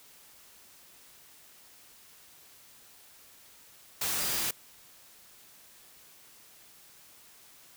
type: tone in noise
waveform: sine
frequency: 4827 Hz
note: D8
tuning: 47 cents sharp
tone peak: -41 dBFS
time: 4.21-4.44 s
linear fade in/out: 5 ms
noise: white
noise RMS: -31 dBFS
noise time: 4.01-4.51 s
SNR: -13 dB
effects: white hiss -56 dBFS RMS until 7.76 s